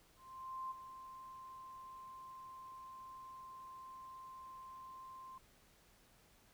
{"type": "tone with ADSR envelope", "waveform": "sine", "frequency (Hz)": 1046.5, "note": "C6", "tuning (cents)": 0, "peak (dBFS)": -40, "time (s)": [0.16, 5.38], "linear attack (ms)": 550, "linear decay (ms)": 15, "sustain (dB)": -10, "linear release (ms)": 3, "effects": ["pink hiss -68 dBFS RMS until 6.53 s"]}